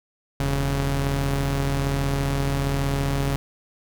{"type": "tone pair together", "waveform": "sawtooth", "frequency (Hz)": [41.18, 138.5], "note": ["E1", "C#3"], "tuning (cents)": [-1, -1], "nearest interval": "octave + major sixth", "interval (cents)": 2100, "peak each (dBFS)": [-22, -19], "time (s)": [0.4, 3.36], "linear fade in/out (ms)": 0, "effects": []}